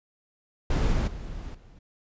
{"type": "noise with level steps", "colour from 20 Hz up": "brown", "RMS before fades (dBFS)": [-22, -24, -37, -50], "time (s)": [0.7, 1.79], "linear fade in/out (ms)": 5, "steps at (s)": [0.92, 1.07, 1.54], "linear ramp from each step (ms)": 10, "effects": ["resampled to 16000 Hz"]}